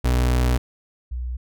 35% pulse / sine tone pair in turn, 61.74 / 61.45 Hz, B1 / B1, 0 / -8 cents, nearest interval unison, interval 8 cents, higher first, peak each -15 / -25 dBFS, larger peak first, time 0.04-0.58 / 1.11-1.37 s, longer first, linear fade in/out 10 ms, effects none

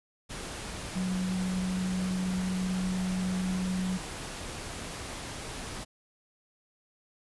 sine tone in noise, 185 Hz, F#3, in tune, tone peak -28 dBFS, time 0.95-3.98 s, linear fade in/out 20 ms, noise pink, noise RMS -39 dBFS, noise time 0.29-5.85 s, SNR +8 dB, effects resampled to 24000 Hz

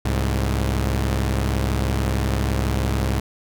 sawtooth tone pair together, 66.27 / 105.2 Hz, C2 / G#2, +23 / +23 cents, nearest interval minor sixth, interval 800 cents, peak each -17 / -20 dBFS, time 0.05-3.2 s, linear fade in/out 5 ms, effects none

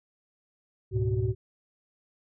sine tone cluster, 71.2 / 105.7 / 123.6 / 376.6 Hz, C#2 / G#2 / B2 / F#4, +47 / +31 / +2 / +31 cents, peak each -34 / -26 / -30 / -31 dBFS, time 0.91-1.35 s, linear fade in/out 50 ms, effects tanh soft clip ceiling -15 dBFS

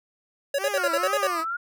square tone bursts, 560 Hz, C#5, 18 cents sharp, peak -22 dBFS, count 8, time 0.54-1.273 s, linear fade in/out 5 ms, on 47 ms, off 51 ms
10% pulse tone with vibrato, 368.1 Hz, F#4, 9 cents flat, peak -20 dBFS, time 0.57-1.45 s, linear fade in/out 50 ms, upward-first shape triangle, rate 2.1 Hz, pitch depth 230 cents each way
sine exponential two-way sweep, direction down then up, 1439 to 1174.7 to 1439 Hz, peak -26 dBFS, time 0.77-1.57 s, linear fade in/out 10 ms, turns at 1.31 s
effects none

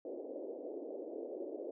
white band-pass noise, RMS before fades -44 dBFS, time 0.05-1.71 s, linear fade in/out 2 ms, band 290 to 580 Hz, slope 48 dB/octave, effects none

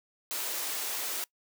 white high-pass noise, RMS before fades -34 dBFS, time 0.31-1.24 s, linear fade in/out 0 ms, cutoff 300 Hz, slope 24 dB/octave, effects noise-tail reverb RT60 0.1 s tail -23 dB re dry

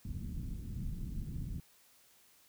pink low-pass noise, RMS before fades -40 dBFS, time 0.05-1.6 s, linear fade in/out 0 ms, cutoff 220 Hz, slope 24 dB/octave, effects white hiss -65 dBFS RMS until 2.48 s

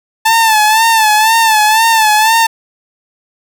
sawtooth tone with vibrato, 880 Hz, A5, in tune, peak -3 dBFS, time 0.25-2.47 s, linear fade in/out 10 ms, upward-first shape sine, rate 2 Hz, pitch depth 67 cents each way, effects none

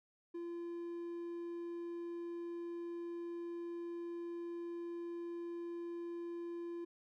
triangle tone, 342.5 Hz, F4, 34 cents flat, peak -39 dBFS, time 0.34-6.85 s, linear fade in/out 10 ms, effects none

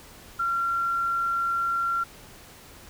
sine tone, 1372 Hz, F6, 31 cents flat, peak -23 dBFS, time 0.39-2.04 s, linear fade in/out 10 ms, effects pink hiss -48 dBFS RMS until 2.89 s

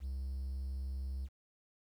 triangle tone, 66.4 Hz, C2, 26 cents sharp, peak -34 dBFS, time 0-1.29 s, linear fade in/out 50 ms, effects tanh soft clip ceiling -30 dBFS + 11-bit

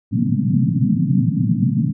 pink band-pass noise, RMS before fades -17 dBFS, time 0.11-1.93 s, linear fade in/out 20 ms, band 110 to 270 Hz, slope 96 dB/octave, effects none

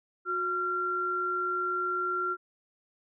sine tone pair together, 364.2 / 1374 Hz, F#4 / F6, -27 / -29 cents, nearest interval octave + major seventh, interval 2298 cents, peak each -35 / -28 dBFS, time 0.25-2.37 s, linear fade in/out 50 ms, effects none

